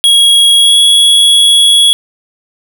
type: tone with pitch glide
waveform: square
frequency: 3311 to 3349 Hz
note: G#7 to G#7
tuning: -6 to +14 cents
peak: -4 dBFS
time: 0.04-1.93 s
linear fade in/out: 0 ms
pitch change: +20 cents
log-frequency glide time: 0.57-0.78 s
effects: 7-bit